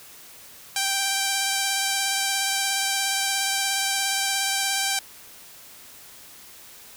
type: tone with vibrato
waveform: 5% pulse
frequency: 784 Hz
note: G5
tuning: in tune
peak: -10 dBFS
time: 0.76-4.99 s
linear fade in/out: 2 ms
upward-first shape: sine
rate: 17 Hz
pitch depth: 16 cents each way
effects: white hiss -46 dBFS RMS until 6.96 s